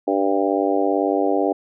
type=harmonic tone with a mistuned harmonic; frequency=98 Hz; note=G2; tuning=in tune; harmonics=3 / 4 / 5 / 6 / 7 / 8; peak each=-22 / -23 / -24 / -25 / -25 / -26 dBFS; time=0.07-1.53 s; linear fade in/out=10 ms; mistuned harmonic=8; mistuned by=+25 cents; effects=none